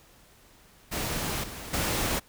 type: noise with level steps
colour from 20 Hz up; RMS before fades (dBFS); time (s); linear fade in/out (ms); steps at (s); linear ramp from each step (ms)
pink; -31 / -40 / -28; 0.91-2.2; 20; 1.43 / 1.73; 10
effects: pink hiss -57 dBFS RMS until 2.28 s